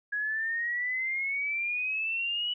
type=exponential sweep; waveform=sine; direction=up; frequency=1661.2 to 2960 Hz; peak=-28 dBFS; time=0.12-2.54 s; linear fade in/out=10 ms; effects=none